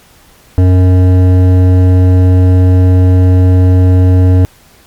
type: tone with hard clipping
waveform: sine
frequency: 91.7 Hz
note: F#2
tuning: 15 cents flat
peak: -5 dBFS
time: 0.58-4.45 s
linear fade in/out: 0 ms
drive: 12 dB
effects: pink hiss -43 dBFS RMS until 4.86 s + MP3 96 kbps